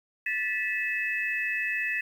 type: tone cluster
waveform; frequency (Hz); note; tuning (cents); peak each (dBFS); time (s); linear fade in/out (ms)
sine; 1759 / 1963 / 2597; A6 / B6 / E7; -1 / -11 / -26; -31; 0.26-2.01; 5
effects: 9-bit